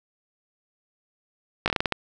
slowing click train, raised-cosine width 0.3 ms, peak -6 dBFS, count 8, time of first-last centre 1.66-1.923 s, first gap 18 ms, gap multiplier 1.24, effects none

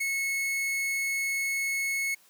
45% pulse tone, 2191 Hz, C#7, 21 cents flat, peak -27 dBFS, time 0-2.15 s, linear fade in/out 10 ms, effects white hiss -60 dBFS RMS until 2.29 s + high-pass 150 Hz 12 dB/octave

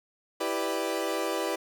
30% pulse chord, E minor seventh, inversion none, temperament equal, 329.6 / 392 / 493.9 / 587.3 Hz, E4 / G4 / B4 / D5, 0 / 0 / 0 / 0 cents, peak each -31 dBFS, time 0.4-1.56 s, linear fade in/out 10 ms, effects none

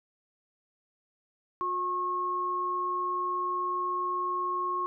sine tone pair together, 360.1 / 1088.2 Hz, F#4 / C#6, -47 / -32 cents, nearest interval octave + perfect fifth, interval 1915 cents, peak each -37 / -28 dBFS, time 1.61-4.86 s, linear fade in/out 0 ms, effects none

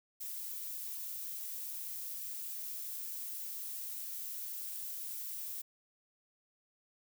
violet noise, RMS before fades -42 dBFS, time 0.2-5.62 s, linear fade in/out 10 ms, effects none

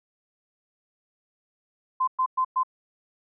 sine tone bursts, 1033 Hz, C6, 22 cents flat, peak -20 dBFS, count 4, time 2-2.634 s, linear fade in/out 10 ms, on 76 ms, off 110 ms, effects none

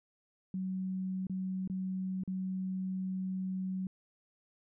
sine tone with dropouts, 187.6 Hz, F#3, 24 cents sharp, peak -33 dBFS, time 0.54-3.87 s, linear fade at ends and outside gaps 2 ms, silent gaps 1.269-1.297 / 1.676-1.698 / 2.236-2.276 s, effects none

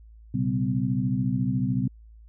sine tone cluster, 120.7 / 134.6 / 193.3 / 254 Hz, B2 / C3 / G3 / B3, -39 / +49 / -24 / +49 cents, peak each -28 dBFS, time 0.34-1.88 s, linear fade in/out 5 ms, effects added 55 Hz sine -46 dBFS peak until 2.28 s

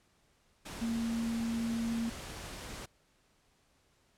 sine tone in noise, 230 Hz, A#3, 23 cents flat, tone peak -31 dBFS, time 0.81-2.1 s, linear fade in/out 10 ms, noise pink, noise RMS -44 dBFS, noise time 0.65-2.86 s, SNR +10 dB, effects pink hiss -70 dBFS RMS until 4.17 s + low-pass 10000 Hz 12 dB/octave

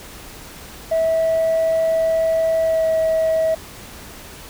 sine tone with pitch glide, 650 to 643.3 Hz, E5 to E5, -24 to -42 cents, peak -13 dBFS, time 0.91-3.55 s, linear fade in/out 10 ms, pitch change -18 cents, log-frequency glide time 2.62-2.9 s, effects tanh soft clip ceiling -13 dBFS + pink hiss -38 dBFS RMS until 4.49 s

